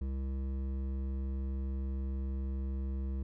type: tone with hard clipping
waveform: sine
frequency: 66.6 Hz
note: C2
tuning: 31 cents sharp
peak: -35 dBFS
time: 0.01-3.23 s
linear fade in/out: 5 ms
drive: 11 dB
effects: none